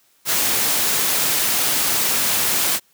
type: noise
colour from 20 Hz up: white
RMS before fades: -19 dBFS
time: 0.25-2.8 s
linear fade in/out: 50 ms
effects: white hiss -59 dBFS RMS until 2.93 s + high-pass 100 Hz 12 dB/octave

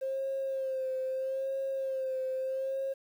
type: tone with vibrato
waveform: triangle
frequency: 530 Hz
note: C5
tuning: 22 cents sharp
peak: -27 dBFS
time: 0.01-2.94 s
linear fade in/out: 20 ms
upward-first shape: sine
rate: 0.78 Hz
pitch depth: 30 cents each way
effects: tanh soft clip ceiling -28 dBFS + 10-bit

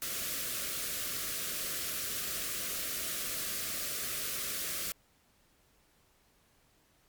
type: band-stop noise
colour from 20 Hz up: white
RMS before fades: -36 dBFS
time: 0.02-4.92 s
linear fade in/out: 0 ms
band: 700 to 1100 Hz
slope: 96 dB/octave
effects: pink hiss -68 dBFS RMS until 7.08 s + MP3 96 kbps

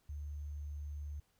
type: tone with sample-and-hold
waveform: sine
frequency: 73.42 Hz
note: D2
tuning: in tune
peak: -40 dBFS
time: 0.09-1.2 s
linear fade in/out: 5 ms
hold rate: 6300 Hz
effects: pink hiss -75 dBFS RMS until 1.39 s

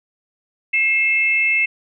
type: tone pair together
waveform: sine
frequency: 2143 / 2637 Hz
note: C7 / E7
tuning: +41 / 0 cents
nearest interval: major third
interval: 359 cents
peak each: -17 dBFS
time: 0.73-1.66 s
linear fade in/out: 10 ms
effects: none

